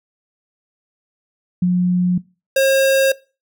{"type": "tone pair in turn", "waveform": ["sine", "square"], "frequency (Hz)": [179.5, 538.5], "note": ["F3", "C5"], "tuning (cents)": [48, 50], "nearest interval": "octave + perfect fifth", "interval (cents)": 1902, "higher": "second", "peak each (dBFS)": [-12, -12], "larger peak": "neither", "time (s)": [[1.62, 2.18], [2.56, 3.12]], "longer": "neither", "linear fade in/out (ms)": 5, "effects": ["noise-tail reverb RT60 0.3 s tail -21 dB re dry"]}